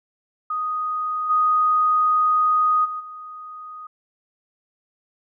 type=tone with level steps; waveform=sine; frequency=1244.5 Hz; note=D#6; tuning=in tune; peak=-22 / -15 / -26 / -34 dBFS; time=0.5-3.87 s; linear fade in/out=5 ms; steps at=1.29 / 2.84 / 2.99 s; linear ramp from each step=20 ms; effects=none